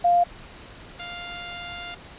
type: tone pair in turn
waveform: sine / 5% pulse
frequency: 700 / 700 Hz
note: F5 / F5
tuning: +4 / +4 cents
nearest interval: unison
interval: 0 cents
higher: neither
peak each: -15 / -20 dBFS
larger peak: first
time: 0.04-0.24 / 0.99-1.95 s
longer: second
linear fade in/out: 10 ms
effects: pink hiss -44 dBFS RMS until 2.18 s + resampled to 8000 Hz